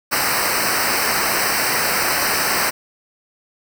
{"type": "noise with comb filter", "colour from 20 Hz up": "pink", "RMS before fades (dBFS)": -19, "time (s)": [0.11, 2.71], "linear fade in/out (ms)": 20, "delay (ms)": 0.29, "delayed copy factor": -1, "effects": []}